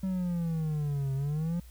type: exponential two-way sweep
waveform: triangle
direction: down then up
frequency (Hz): 191.7 to 133.7 to 176.2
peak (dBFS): -26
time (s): 0.03-1.6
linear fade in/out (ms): 5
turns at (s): 1.14
effects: added 60 Hz sine -47 dBFS peak until 1.7 s + white hiss -60 dBFS RMS until 1.7 s